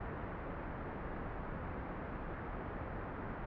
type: low-pass noise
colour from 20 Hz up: pink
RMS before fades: -43 dBFS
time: 0-3.46 s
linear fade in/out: 10 ms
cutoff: 1700 Hz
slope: 24 dB/octave
effects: none